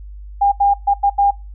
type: tone bursts at uneven times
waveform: sine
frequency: 804 Hz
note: G5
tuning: 44 cents sharp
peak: -10 dBFS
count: 5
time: 0.41-0.52 / 0.6-0.74 / 0.87-0.94 / 1.03-1.1 / 1.18-1.31 s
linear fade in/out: 10 ms
effects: noise-tail reverb RT60 0.3 s tail -24 dB re dry + added 50 Hz sine -31 dBFS peak until 1.54 s